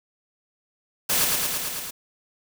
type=noise with echo; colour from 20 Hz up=white; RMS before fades=-22 dBFS; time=1.09-1.25 s; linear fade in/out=10 ms; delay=110 ms; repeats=6; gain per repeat=-2 dB; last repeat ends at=1.91 s; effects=none